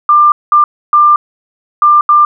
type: tone bursts at uneven times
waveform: sine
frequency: 1192 Hz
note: D6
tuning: 25 cents sharp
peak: -3 dBFS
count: 5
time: 0.09-0.32 / 0.52-0.64 / 0.93-1.16 / 1.82-2.01 / 2.09-2.25 s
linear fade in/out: 2 ms
effects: none